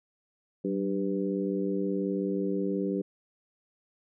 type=harmonic tone with a mistuned harmonic; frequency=98.7 Hz; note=G2; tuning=12 cents sharp; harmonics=2 / 3 / 4 / 5; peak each=-31 / -32 / -32 / -36 dBFS; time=0.64-3.02 s; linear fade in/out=10 ms; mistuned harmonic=2; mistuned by=-62 cents; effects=none